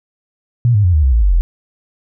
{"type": "tone with pitch steps", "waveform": "sine", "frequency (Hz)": [120, 103.27, 88.87, 76.47, 65.81, 56.63, 48.74, 41.94], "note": ["B2", "G#2", "F2", "D#2", "C2", "A#1", "G1", "E1"], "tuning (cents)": [-49, -9, 31, -29, 11, -49, -9, 31], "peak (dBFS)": -8, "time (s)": [0.65, 1.41], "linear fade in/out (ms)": 0, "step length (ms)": 95, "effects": []}